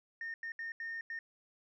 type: tone bursts at uneven times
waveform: sine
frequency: 1829 Hz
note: A#6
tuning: 33 cents flat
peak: -37 dBFS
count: 5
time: 0.21-0.34 / 0.43-0.52 / 0.59-0.72 / 0.8-1.01 / 1.1-1.19 s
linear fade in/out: 2 ms
effects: tanh soft clip ceiling -35 dBFS